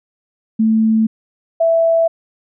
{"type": "tone pair in turn", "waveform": "sine", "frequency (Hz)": [221, 660.9], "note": ["A3", "E5"], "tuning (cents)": [8, 4], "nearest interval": "octave + perfect fifth", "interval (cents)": 1896, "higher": "second", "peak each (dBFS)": -10, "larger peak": "neither", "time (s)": [[0.59, 1.07], [1.6, 2.08]], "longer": "neither", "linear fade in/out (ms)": 10, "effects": []}